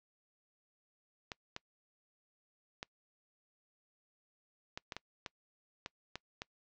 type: clicks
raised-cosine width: 0.2 ms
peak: -23 dBFS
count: 10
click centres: 1.318 / 1.564 / 2.829 / 4.775 / 4.922 / 4.966 / 5.262 / 5.861 / 6.156 / 6.419 s
effects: noise-tail reverb RT60 0.1 s tail -25 dB re dry + low-pass 6000 Hz 12 dB/octave